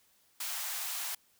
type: high-pass noise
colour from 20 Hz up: white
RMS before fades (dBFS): -37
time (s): 0.4-1.15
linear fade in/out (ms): 5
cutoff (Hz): 670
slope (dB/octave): 48
effects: white hiss -68 dBFS RMS until 1.39 s